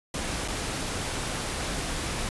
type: noise with dropouts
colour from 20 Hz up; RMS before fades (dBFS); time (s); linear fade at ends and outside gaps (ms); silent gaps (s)
pink; -31; 0.14-2.29; 2; 0.478-0.483
effects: resampled to 24000 Hz